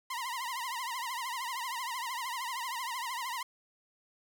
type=tone with vibrato; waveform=sawtooth; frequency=987.8 Hz; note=B5; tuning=in tune; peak=-31 dBFS; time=0.1-3.43 s; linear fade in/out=5 ms; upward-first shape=triangle; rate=13 Hz; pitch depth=160 cents each way; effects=none